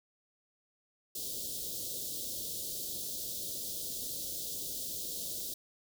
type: band-stop noise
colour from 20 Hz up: white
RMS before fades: -39 dBFS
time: 1.15-5.54 s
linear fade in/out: 5 ms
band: 600 to 3400 Hz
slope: 48 dB/octave
effects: none